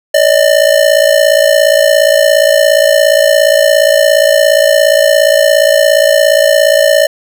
square ring-modulated tone, 600 Hz, D5, 37 cents sharp, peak -3 dBFS, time 0.14-7.07 s, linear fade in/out 5 ms, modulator 28.6 Hz, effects none

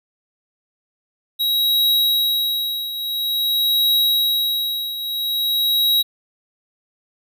square tone with tremolo, 3840 Hz, B7, 49 cents flat, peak -14 dBFS, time 1.39-6.03 s, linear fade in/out 20 ms, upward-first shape triangle, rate 0.49 Hz, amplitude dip 75%, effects none

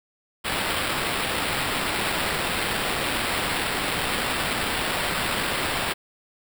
white noise with sample-and-hold, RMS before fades -26 dBFS, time 0.44-5.94 s, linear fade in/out 20 ms, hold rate 6300 Hz, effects none

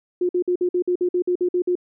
sine tone bursts, 357.7 Hz, F4, 41 cents sharp, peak -17 dBFS, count 12, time 0.21-1.754 s, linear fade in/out 5 ms, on 81 ms, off 52 ms, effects none

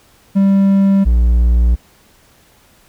triangle tone pair in turn, 196 / 59.02 Hz, G3 / A#1, 0 / +22 cents, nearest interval octave + major sixth, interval 2078 cents, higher first, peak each -6 dBFS, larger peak neither, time 0.35-1.05 / 1.05-1.76 s, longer second, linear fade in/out 20 ms, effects pink hiss -50 dBFS RMS until 2.88 s

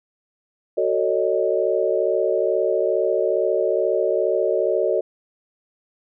sine chord, D# half-diminished seventh, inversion first, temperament just, 373.4 / 448 / 560 / 622.3 Hz, F#4 / A4 / C#5 / D#5, +16 / +31 / +18 / 0 cents, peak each -23 dBFS, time 0.77-5.01 s, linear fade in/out 10 ms, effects none

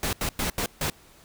pink noise bursts at uneven times, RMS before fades -27 dBFS, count 5, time 0.03-0.13 / 0.21-0.29 / 0.39-0.5 / 0.58-0.66 / 0.81-0.9 s, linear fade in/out 2 ms, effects pink hiss -54 dBFS RMS until 1.24 s

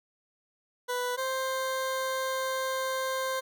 20% pulse tone pair in turn, 493.9 / 524.8 Hz, B4 / C5, 0 / +5 cents, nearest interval minor second, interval 105 cents, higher second, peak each -24 dBFS, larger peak neither, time 0.88-1.17 / 1.17-3.41 s, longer second, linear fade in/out 20 ms, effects none

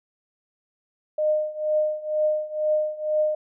sine tone with tremolo, 612 Hz, D#5, 29 cents flat, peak -17 dBFS, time 1.18-3.35 s, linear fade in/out 5 ms, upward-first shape triangle, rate 2.1 Hz, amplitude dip 90%, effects none

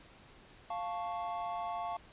triangle chord, F augmented, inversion none, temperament equal, 698.5 / 880 / 1108.7 Hz, F5 / A5 / C#6, 0 / 0 / 0 cents, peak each -36 / -39 / -40 dBFS, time 0.7-1.97 s, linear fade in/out 5 ms, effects pink hiss -58 dBFS RMS until 2.12 s + resampled to 8000 Hz

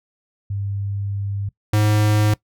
sine / square tone pair in turn, 99.9 / 105.84 Hz, G2 / G#2, +33 / +33 cents, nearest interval minor second, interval 100 cents, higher second, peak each -22 / -15 dBFS, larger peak second, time 0.5-1.49 / 1.73-2.34 s, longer first, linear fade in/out 5 ms, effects noise-tail reverb RT60 0.1 s tail -20 dB re dry

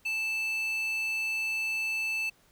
square tone with high-pass filter, 880 Hz, A5, in tune, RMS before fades -31 dBFS, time 0.05-2.3 s, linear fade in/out 10 ms, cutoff 2800 Hz, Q 9.5, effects pink hiss -64 dBFS RMS until 2.51 s

